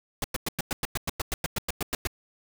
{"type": "noise bursts", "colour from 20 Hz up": "pink", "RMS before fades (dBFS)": -28, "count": 16, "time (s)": [0.22, 2.072], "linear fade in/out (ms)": 2, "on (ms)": 22, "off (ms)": 100, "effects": []}